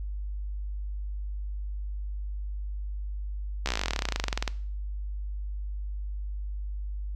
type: slowing click train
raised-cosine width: 0.2 ms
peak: -10 dBFS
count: 29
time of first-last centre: 3.66-4.478 s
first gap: 14 ms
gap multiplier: 1.05
effects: noise-tail reverb RT60 0.5 s tail -19 dB re dry + added 50 Hz sine -31 dBFS peak until 7.15 s